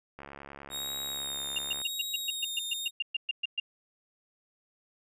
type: click train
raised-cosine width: 0.5 ms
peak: -29 dBFS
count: 115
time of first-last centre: 0.19-1.816 s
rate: 70.1 Hz
type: tone with vibrato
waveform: sawtooth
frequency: 3729 Hz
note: A#7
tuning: in tune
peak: -31 dBFS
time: 0.7-2.91 s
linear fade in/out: 50 ms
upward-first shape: sine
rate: 0.9 Hz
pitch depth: 33 cents each way
type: tone bursts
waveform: sine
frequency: 2799 Hz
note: F7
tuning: 3 cents sharp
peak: -27 dBFS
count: 15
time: 1.56-3.6 s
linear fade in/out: 5 ms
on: 24 ms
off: 120 ms
effects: none